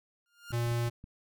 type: tone with exponential growth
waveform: sawtooth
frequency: 1409 Hz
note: F6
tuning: 15 cents sharp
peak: -36 dBFS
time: 0.26-0.52 s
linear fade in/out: 1 ms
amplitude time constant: 56 ms
type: clicks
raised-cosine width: 5 ms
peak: -34 dBFS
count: 5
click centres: 0.507 / 0.67 / 0.717 / 0.872 / 1.041 s
type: tone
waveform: square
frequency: 118.4 Hz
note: A#2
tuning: 27 cents sharp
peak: -29 dBFS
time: 0.52-0.9 s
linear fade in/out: 20 ms
effects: none